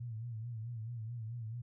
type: tone with vibrato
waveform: sine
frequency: 114.9 Hz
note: A#2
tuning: 25 cents flat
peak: -39 dBFS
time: 0-1.62 s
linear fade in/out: 10 ms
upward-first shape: sine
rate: 4.6 Hz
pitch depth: 96 cents each way
effects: none